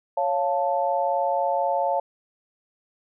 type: chord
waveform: sine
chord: Db augmented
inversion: none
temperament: equal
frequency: 554.4 / 698.5 / 880 Hz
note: Db5 / F5 / A5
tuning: 0 / 0 / 0 cents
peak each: -25 dBFS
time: 0.17-2 s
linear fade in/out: 5 ms
effects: none